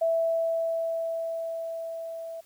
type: tone with level ramp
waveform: sine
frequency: 659.3 Hz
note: E5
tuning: in tune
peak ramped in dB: -21 to -35 dBFS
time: 0.01-2.41 s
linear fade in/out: 10 ms
effects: white hiss -60 dBFS RMS until 2.45 s